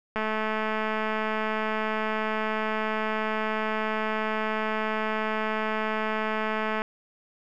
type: click train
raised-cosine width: 0.5 ms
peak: -14 dBFS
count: 1446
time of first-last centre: 0.16-6.819 s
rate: 217 Hz
effects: none